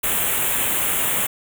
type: band-stop noise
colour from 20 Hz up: white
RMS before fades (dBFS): -21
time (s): 0.03-1.27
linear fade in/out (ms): 10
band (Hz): 3400 to 7300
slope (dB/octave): 48
effects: none